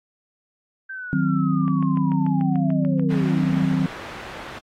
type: linear sweep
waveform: sine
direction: down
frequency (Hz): 1567 to 178.8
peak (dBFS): -30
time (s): 0.89-3.65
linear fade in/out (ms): 10
type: chord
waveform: sine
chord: C diminished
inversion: first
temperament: equal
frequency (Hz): 155.56 / 185 / 261.6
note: Eb3 / Gb3 / C4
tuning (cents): 0 / 0 / 0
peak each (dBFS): -22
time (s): 1.13-3.86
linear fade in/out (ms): 0
type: click train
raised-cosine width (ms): 0.5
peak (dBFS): -23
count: 15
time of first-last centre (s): 1.68-3.727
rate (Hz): 6.84
type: low-pass noise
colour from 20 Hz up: white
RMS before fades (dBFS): -37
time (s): 3.1-4.59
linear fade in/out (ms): 5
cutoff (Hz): 1700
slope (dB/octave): 12
effects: AAC 48 kbps